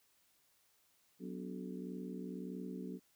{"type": "harmonic tone with a mistuned harmonic", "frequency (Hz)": 61.74, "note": "B1", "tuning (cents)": 0, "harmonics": [3, 4, 5, 6, 7], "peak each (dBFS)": [-45, -47, -49, -51, -52], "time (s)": [1.19, 3], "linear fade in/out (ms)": 50, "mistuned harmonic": 5, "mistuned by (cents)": -110, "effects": ["white hiss -73 dBFS RMS until 3.15 s"]}